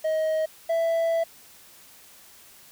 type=tone pair in turn; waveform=triangle; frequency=630 / 662.3 Hz; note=D#5 / E5; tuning=+21 / +8 cents; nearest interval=minor second; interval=87 cents; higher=second; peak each=-20 / -19 dBFS; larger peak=second; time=0.04-0.46 / 0.69-1.24 s; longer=second; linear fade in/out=10 ms; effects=white hiss -51 dBFS RMS until 2.71 s